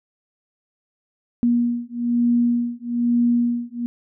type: beating tone pair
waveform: sine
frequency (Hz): 238.3 / 239.4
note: A#3 / A#3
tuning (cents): +38 / +46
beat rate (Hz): 1.1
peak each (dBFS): -20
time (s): 1.43-3.86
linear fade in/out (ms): 0
effects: none